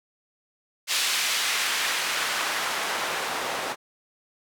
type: noise with band-pass filter sweep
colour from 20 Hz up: white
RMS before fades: -27 dBFS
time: 0.87-3.76 s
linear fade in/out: 50 ms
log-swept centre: 3100 to 690 Hz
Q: 0.76
effects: none